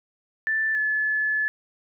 sine tone pair in turn, 1764 / 1723.7 Hz, A6 / A6, +4 / -36 cents, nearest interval unison, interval 40 cents, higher first, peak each -21 dBFS, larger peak neither, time 0.47-0.75 / 0.75-1.48 s, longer second, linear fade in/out 0 ms, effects none

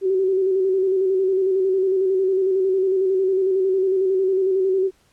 sine tone with vibrato, 380 Hz, F#4, 46 cents sharp, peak -16 dBFS, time 0.01-4.91 s, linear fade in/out 50 ms, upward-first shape square, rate 11 Hz, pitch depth 35 cents each way, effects pink hiss -60 dBFS RMS until 5.12 s + low-pass 11000 Hz 12 dB/octave

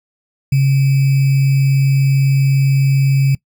sine tone with sample-and-hold, 136.3 Hz, C#3, 29 cents flat, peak -9 dBFS, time 0.52-3.35 s, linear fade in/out 5 ms, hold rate 2450 Hz, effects noise-tail reverb RT60 0.1 s tail -23 dB re dry

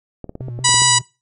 clicks, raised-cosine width 2 ms, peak -17 dBFS, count 9, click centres 0.243 / 0.294 / 0.354 / 0.408 / 0.484 / 0.59 / 0.692 / 0.743 / 0.82 s
triangle tone with vibrato, 124.2 Hz, B2, 10 cents sharp, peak -24 dBFS, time 0.4-1.02 s, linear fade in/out 10 ms, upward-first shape square, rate 5 Hz, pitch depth 64 cents each way
harmonic tone, 978 Hz, B5, 17 cents flat, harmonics 1 / 2 / 3 / 4 / 5 / 6 / 7 / 8 / 9, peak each -19 / -21 / -21 / -20 / -21 / -24 / -21 / -18 / -21 dBFS, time 0.64-0.99 s, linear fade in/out 10 ms
effects noise-tail reverb RT60 0.3 s tail -24 dB re dry

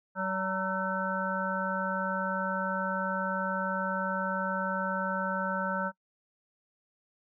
harmonic tone with a mistuned harmonic, 190 Hz, F#3, 46 cents sharp, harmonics 1 / 3 / 5 / 7 / 8, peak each -35 / -35 / -35 / -35 / -35 dBFS, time 0.15-5.92 s, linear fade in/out 50 ms, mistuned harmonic 5, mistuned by -50 cents, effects noise-tail reverb RT60 0.1 s tail -22 dB re dry

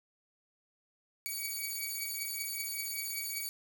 5% pulse beating tone pair, 2260 / 2265.2 Hz, C#7 / C#7, +33 / +37 cents, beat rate 5.2 Hz, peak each -29 / -29 dBFS, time 1.26-3.49 s, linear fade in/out 0 ms, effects 9-bit

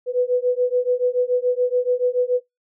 sine beating tone pair, 492.8 / 499.8 Hz, B4 / B4, -4 / +21 cents, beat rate 7 Hz, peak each -20 dBFS, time 0.06-2.41 s, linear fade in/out 50 ms, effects noise-tail reverb RT60 0.2 s tail -25 dB re dry

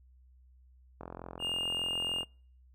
click train, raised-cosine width 1 ms, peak -28 dBFS, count 54, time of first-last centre 1.01-2.231 s, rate 43.4 Hz
triangle tone, 2826 Hz, F7, 20 cents sharp, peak -30 dBFS, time 1.39-2.25 s, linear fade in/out 50 ms
effects noise-tail reverb RT60 0.5 s tail -26 dB re dry + added 63 Hz sine -57 dBFS peak until 2.74 s

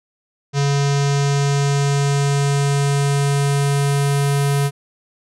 square tone with low-pass filter sweep, 141.1 Hz, C#3, 31 cents sharp, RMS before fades -17 dBFS, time 0.53-4.71 s, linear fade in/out 50 ms, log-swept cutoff 6100 to 11000 Hz, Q 2.2, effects none

